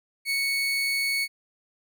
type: tone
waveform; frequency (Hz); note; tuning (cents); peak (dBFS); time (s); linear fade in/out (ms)
30% pulse; 2217; C#7; 0; -21; 0.25-1.28; 50
effects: none